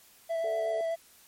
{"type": "tone with vibrato", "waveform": "triangle", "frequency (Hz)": 661, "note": "E5", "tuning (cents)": 5, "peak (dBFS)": -26, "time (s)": [0.29, 0.96], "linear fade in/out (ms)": 20, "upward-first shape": "square", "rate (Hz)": 8.1, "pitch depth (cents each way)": 11}
{"type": "harmonic tone", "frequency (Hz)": 146.83, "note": "D3", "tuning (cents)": 0, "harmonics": [3, 4, 5], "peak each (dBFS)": [-36, -41, -43], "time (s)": [0.44, 0.81], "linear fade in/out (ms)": 2}
{"effects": ["white hiss -58 dBFS RMS until 1.27 s", "MP3 64 kbps"]}